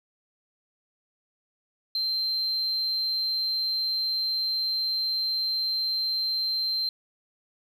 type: tone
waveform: sine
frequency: 4132 Hz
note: C8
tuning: 22 cents flat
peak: -23 dBFS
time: 1.95-6.89 s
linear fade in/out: 2 ms
effects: tanh soft clip ceiling -22 dBFS + 10-bit